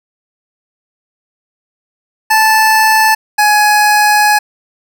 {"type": "tone pair in turn", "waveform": "25% pulse", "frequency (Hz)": [876, 839], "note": ["A5", "G#5"], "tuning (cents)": [-8, 17], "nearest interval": "minor second", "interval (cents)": 75, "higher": "first", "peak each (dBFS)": -3, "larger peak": "neither", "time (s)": [[2.3, 3.15], [3.38, 4.39]], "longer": "second", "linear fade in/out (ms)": 10, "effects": []}